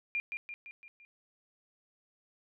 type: tone with echo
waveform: sine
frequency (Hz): 2400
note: D7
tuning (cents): +37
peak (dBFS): -30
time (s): 0.15-0.2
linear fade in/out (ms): 0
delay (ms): 170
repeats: 5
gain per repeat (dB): -5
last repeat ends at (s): 1.05
effects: none